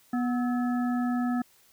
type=harmonic tone with a mistuned harmonic; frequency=244.9 Hz; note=B3; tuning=14 cents flat; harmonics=1 / 3 / 5 / 7; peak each=-25 / -35 / -39 / -42 dBFS; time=0.13-1.42 s; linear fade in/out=5 ms; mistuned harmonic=5; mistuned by=+99 cents; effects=white hiss -61 dBFS RMS until 1.72 s